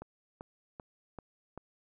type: click train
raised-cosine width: 1 ms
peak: -29 dBFS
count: 5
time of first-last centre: 0.02-1.576 s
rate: 2.57 Hz
effects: none